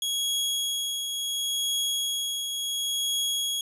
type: tone with tremolo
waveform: sawtooth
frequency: 3322 Hz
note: G#7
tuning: in tune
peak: -21 dBFS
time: 0.02-3.61 s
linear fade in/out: 2 ms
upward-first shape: triangle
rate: 0.71 Hz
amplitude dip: 45%
effects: resampled to 32000 Hz